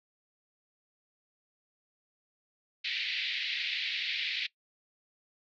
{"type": "band-pass noise", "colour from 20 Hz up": "pink", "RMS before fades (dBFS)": -34, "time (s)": [2.84, 4.47], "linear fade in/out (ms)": 10, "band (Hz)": [2000, 4300], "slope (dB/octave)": 48, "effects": ["noise-tail reverb RT60 0.1 s tail -20 dB re dry"]}